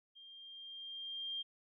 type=tone with level ramp; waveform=sine; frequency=3196 Hz; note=G7; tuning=33 cents sharp; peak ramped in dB=-54 to -37 dBFS; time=0.15-1.43 s; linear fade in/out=20 ms; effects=none